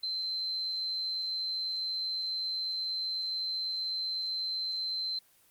sine tone, 4094 Hz, C8, 38 cents flat, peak -31 dBFS, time 0.03-5.19 s, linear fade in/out 5 ms, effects white hiss -64 dBFS RMS until 5.5 s + Opus 24 kbps

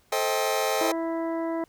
sawtooth chord, A half-diminished seventh, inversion none, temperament just, 440 / 528 / 633.6 / 792 Hz, A4 / C5 / Eb5 / G5, 0 / +16 / +31 / +18 cents, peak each -25 dBFS, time 0.12-0.92 s, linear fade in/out 5 ms
harmonic tone, 329.6 Hz, E4, in tune, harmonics 1 / 2 / 3 / 4 / 5 / 6, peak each -28 / -31 / -36 / -46 / -48 / -46 dBFS, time 0.81-1.64 s, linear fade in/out 2 ms
effects pink hiss -63 dBFS RMS until 1.68 s

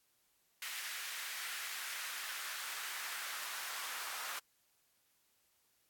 pink noise with high-pass filter sweep, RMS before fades -43 dBFS, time 0.62-4.39 s, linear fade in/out 2 ms, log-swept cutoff 1900 to 1200 Hz, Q 1.5, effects white hiss -75 dBFS RMS until 5.89 s + AAC 64 kbps

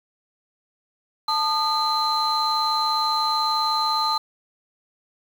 sine tone cluster, 882 / 1221 / 4087 Hz, A5 / D#6 / C8, +4 / -33 / -41 cents, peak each -23 dBFS, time 1.28-4.18 s, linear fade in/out 5 ms, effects tanh soft clip ceiling -13 dBFS + 7-bit

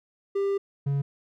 triangle tone pair in turn, 396.5 / 140.18 Hz, G4 / C#3, +20 / +20 cents, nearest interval octave + tritone, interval 1800 cents, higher first, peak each -21 dBFS, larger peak neither, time 0.35-0.58 / 0.86-1.02 s, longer first, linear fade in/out 10 ms, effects none

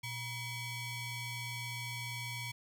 sawtooth ring-modulated tone, 1079 Hz, C#6, 47 cents flat, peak -32 dBFS, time 0.03-2.52 s, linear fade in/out 10 ms, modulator 1200 Hz, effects none

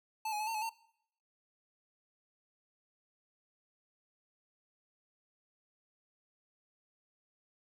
square tone with pitch steps, 876 / 839 / 859 / 906 / 856 / 909 Hz, A5 / G#5 / A5 / A#5 / A5 / A#5, -8 / +17 / -42 / -50 / -48 / -44 cents, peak -35 dBFS, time 0.25-0.694 s, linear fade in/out 5 ms, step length 74 ms, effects noise-tail reverb RT60 0.7 s tail -21 dB re dry

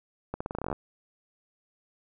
accelerating click train, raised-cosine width 1 ms, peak -18 dBFS, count 13, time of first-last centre 0.34-0.728 s, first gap 65 ms, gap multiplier 0.86, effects none

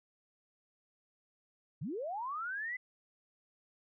sine linear sweep, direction up, 113.5 to 2044 Hz, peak -36 dBFS, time 1.81-2.77 s, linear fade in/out 10 ms, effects none

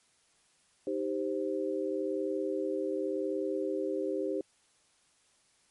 sine chord, C minor, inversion first, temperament equal, 311.1 / 392 / 523.3 Hz, Eb4 / G4 / C5, 0 / 0 / 0 cents, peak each -35 / -33 / -35 dBFS, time 0.87-4.41 s, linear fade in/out 2 ms, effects white hiss -68 dBFS RMS until 5.7 s + MP3 48 kbps

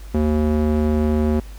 square tone with band-pass filter, 76 Hz, D#2, 40 cents flat, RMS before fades -18 dBFS, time 0.14-1.4 s, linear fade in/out 5 ms, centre 280 Hz, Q 1, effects added 50 Hz sine -33 dBFS peak until 1.58 s + pink hiss -47 dBFS RMS until 1.58 s

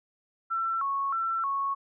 sine tone with vibrato, 1218 Hz, D#6, 37 cents flat, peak -26 dBFS, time 0.5-1.75 s, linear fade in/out 20 ms, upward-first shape square, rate 1.6 Hz, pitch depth 170 cents each way, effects none

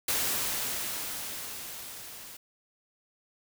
white noise with level ramp, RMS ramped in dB -28 to -46 dBFS, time 0.08-2.37 s, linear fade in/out 5 ms, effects none

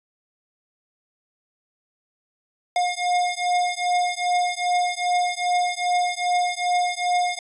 square beating tone pair, 713 / 715.5 Hz, F5 / F5, +36 / +42 cents, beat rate 2.5 Hz, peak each -24 dBFS, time 2.76-7.39 s, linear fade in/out 2 ms, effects resampled to 22050 Hz

